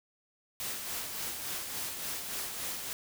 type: noise with tremolo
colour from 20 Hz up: white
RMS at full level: -36 dBFS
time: 0.6-2.93 s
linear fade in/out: 0 ms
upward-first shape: sine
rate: 3.5 Hz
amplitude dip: 40%
effects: none